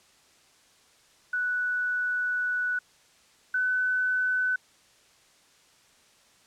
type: tone pair in turn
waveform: sine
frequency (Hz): 1480 / 1505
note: F#6 / F#6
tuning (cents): 0 / +29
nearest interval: unison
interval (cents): 29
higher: second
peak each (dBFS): -25 / -23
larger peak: second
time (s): 1.33-2.79 / 3.54-4.56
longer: first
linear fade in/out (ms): 5
effects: white hiss -60 dBFS RMS until 6.46 s + low-pass 8000 Hz 12 dB/octave